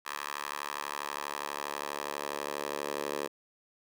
10% pulse tone with high-pass filter sweep, 72.3 Hz, D2, 27 cents flat, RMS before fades -37 dBFS, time 0.05-3.28 s, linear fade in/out 20 ms, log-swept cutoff 1200 to 490 Hz, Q 1.6, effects none

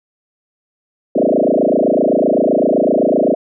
sine tone with frequency modulation, 440 Hz, A4, in tune, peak -10 dBFS, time 1.15-3.35 s, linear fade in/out 10 ms, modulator 27.8 Hz, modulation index 7.7, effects none

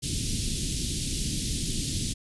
pink band-stop noise, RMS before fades -29 dBFS, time 0.02-2.14 s, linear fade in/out 20 ms, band 290 to 3300 Hz, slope 24 dB/octave, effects resampled to 24000 Hz

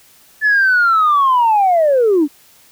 sine linear sweep, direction down, 1744 to 273 Hz, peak -8 dBFS, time 0.41-2.28 s, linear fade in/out 50 ms, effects tanh soft clip ceiling -6 dBFS + white hiss -48 dBFS RMS until 2.71 s

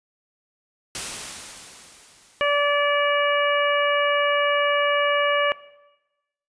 white noise with exponential decay, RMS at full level -28 dBFS, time 0.95-3.12 s, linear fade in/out 1 ms, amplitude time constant 470 ms
harmonic tone, 578 Hz, D5, 28 cents flat, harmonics 1 / 2 / 3 / 4 / 5, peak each -21 / -24 / -26 / -27 / -28 dBFS, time 2.41-5.52 s, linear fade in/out 0 ms
effects noise-tail reverb RT60 1.0 s tail -18 dB re dry + resampled to 22050 Hz

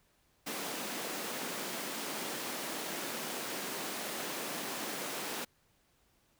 pink high-pass noise, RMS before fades -39 dBFS, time 0.46-5.45 s, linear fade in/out 10 ms, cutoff 210 Hz, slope 24 dB/octave, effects pink hiss -71 dBFS RMS until 6.39 s

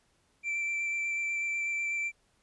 triangle tone with vibrato, 2342 Hz, D7, 5 cents flat, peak -28 dBFS, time 0.43-2.12 s, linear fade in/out 50 ms, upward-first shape square, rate 8.1 Hz, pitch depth 9 cents each way, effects pink hiss -70 dBFS RMS until 2.42 s + resampled to 24000 Hz

